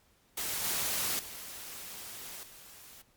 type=noise with level steps; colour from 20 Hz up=white; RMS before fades=-35 / -32 / -44 / -52 dBFS; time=0.37-3.02 s; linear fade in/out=5 ms; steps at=0.64 / 1.19 / 2.43 s; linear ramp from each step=2 ms; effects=pink hiss -67 dBFS RMS until 3.16 s + MP3 96 kbps